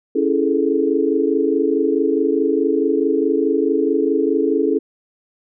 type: chord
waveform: sine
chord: A major seventh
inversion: first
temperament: equal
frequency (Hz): 277.2 / 329.6 / 415.3 / 440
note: C#4 / E4 / G#4 / A4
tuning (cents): 0 / 0 / 0 / 0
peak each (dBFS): -20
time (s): 0.15-4.79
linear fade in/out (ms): 10
effects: none